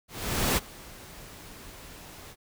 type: noise with ADSR envelope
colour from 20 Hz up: pink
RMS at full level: -24 dBFS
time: 0.08-2.36 s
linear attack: 490 ms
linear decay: 26 ms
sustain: -22 dB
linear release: 50 ms
effects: none